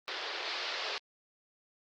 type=band-pass noise; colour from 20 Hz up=white; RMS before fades=-37 dBFS; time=0.08-0.98 s; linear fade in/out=0 ms; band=350 to 4900 Hz; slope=48 dB/octave; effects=Opus 32 kbps